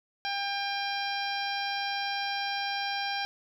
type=harmonic tone with a mistuned harmonic; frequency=799 Hz; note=G5; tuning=33 cents sharp; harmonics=1 / 2 / 3 / 4 / 5 / 6 / 7; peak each=-33 / -36 / -38 / -39 / -40 / -41 / -41 dBFS; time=0.25-3.25 s; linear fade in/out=0 ms; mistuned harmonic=7; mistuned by=-26 cents; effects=10-bit